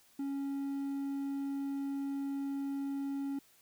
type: tone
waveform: triangle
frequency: 277.2 Hz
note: C#4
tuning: in tune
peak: -32 dBFS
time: 0.19-3.39 s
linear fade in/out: 5 ms
effects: white hiss -65 dBFS RMS until 3.61 s